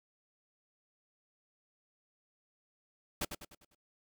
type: noise with echo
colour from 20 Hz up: pink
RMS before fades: -34 dBFS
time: 3.21-3.25 s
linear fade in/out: 5 ms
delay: 100 ms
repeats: 5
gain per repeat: -7 dB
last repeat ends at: 3.75 s
effects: noise-tail reverb RT60 0.1 s tail -26 dB re dry